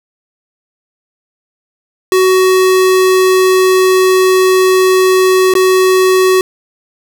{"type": "tone with dropouts", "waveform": "square", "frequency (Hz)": 373.7, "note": "F#4", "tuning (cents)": 17, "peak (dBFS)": -7, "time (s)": [2.12, 6.41], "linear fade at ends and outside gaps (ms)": 1, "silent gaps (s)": [5.538, 5.552], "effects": []}